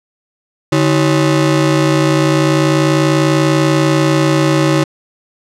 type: ring-modulated tone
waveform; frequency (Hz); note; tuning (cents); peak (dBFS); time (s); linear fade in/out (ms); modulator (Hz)
30% pulse; 233.1; A#3; 0; -4; 0.72-4.84; 5; 86.4
effects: low-pass 8000 Hz 12 dB/octave